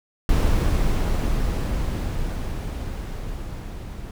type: noise with level ramp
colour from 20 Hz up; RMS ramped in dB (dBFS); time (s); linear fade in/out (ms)
brown; -18 to -34; 0.29-4.11; 2
effects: none